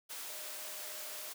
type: tone in noise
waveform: sine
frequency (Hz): 611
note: D#5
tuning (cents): -32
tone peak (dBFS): -55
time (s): 0.28-1.3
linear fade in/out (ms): 20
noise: white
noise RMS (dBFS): -44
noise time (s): 0.09-1.34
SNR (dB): -14
effects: high-pass 400 Hz 12 dB/octave